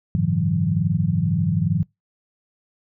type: tone cluster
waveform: sine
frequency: 94.5 / 107.2 / 145.9 / 167 / 189.3 Hz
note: F#2 / A2 / D3 / E3 / F#3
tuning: +37 / -45 / -11 / +23 / +40 cents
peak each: -28 / -24 / -24 / -21 / -28 dBFS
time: 0.15-1.83 s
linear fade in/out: 0 ms
effects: noise-tail reverb RT60 0.2 s tail -26 dB re dry